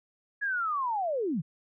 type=linear sweep; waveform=sine; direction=down; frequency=1695 to 130.81 Hz; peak=-27 dBFS; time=0.41-1.42 s; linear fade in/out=20 ms; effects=none